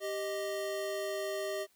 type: tone pair together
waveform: square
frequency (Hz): 392 / 622.3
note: G4 / D#5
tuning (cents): 0 / 0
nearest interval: minor sixth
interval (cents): 800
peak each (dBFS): -38 / -37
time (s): 0-1.67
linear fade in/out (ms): 50
effects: white hiss -69 dBFS RMS until 1.75 s